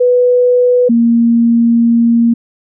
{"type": "tone pair in turn", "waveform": "sine", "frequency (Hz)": [494.2, 233.2], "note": ["B4", "A#3"], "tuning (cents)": [1, 1], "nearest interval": "octave + minor second", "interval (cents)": 1300, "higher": "first", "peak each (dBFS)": -6, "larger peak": "neither", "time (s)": [[0, 0.89], [0.89, 2.34]], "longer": "second", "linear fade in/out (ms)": 10, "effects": []}